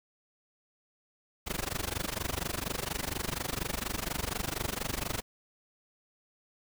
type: noise with amplitude modulation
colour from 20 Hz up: pink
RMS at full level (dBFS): -31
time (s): 1.46-5.22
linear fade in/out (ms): 20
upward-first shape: sine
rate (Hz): 24.2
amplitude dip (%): 95
effects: none